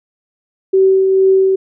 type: tone with tremolo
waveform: sine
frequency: 382.5 Hz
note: G4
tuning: 42 cents flat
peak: -6 dBFS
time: 0.73-1.56 s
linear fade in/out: 10 ms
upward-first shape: triangle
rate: 2.2 Hz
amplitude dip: 35%
effects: none